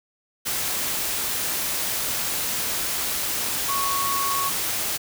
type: tone in noise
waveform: sine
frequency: 1108.7 Hz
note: C#6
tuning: in tune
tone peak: -24 dBFS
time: 3.68-4.5 s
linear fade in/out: 20 ms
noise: white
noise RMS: -26 dBFS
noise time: 0.45-4.98 s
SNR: -1 dB
effects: none